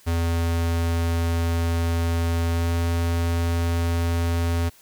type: tone with pitch glide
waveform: square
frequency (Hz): 84 to 84.63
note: E2 to E2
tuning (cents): +33 to +46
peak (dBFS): -21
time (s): 0.06-4.7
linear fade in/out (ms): 20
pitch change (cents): +13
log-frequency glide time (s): 2.5-2.71
effects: white hiss -53 dBFS RMS until 4.81 s